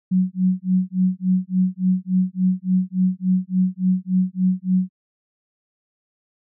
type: tone with tremolo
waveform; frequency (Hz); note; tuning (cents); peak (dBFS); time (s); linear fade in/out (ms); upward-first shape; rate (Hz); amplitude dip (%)
sine; 185; F#3; 0; -13; 0.11-4.9; 10; sine; 3.5; 100
effects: none